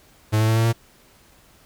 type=tone with pitch steps; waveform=45% pulse; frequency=108.1 / 109.86 / 111.65 / 113.47 / 115.32 Hz; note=A2 / A2 / A2 / A#2 / A#2; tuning=-30 / -2 / +26 / -46 / -18 cents; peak=-16 dBFS; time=0.32-0.73 s; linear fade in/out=20 ms; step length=82 ms; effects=pink hiss -54 dBFS RMS until 1.65 s